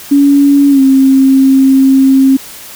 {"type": "tone with pitch glide", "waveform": "sine", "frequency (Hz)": [282.3, 267.7], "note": ["C#4", "C4"], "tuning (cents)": [32, 40], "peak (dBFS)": -3, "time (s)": [0.11, 2.37], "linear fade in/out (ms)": 10, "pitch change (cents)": -92, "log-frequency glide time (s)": [0.7, 0.81], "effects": ["white hiss -30 dBFS RMS until 2.75 s"]}